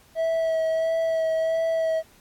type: tone with vibrato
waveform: triangle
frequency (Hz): 649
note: E5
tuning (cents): -27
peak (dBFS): -19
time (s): 0.15-2.03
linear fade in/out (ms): 50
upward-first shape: sine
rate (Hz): 1.5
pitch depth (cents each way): 16
effects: pink hiss -56 dBFS RMS until 2.2 s + AAC 64 kbps